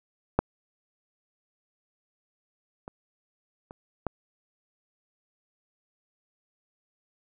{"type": "clicks", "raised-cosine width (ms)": 1, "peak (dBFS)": [-6, -25, -28, -14], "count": 4, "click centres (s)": [0.39, 2.879, 3.709, 4.067], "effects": []}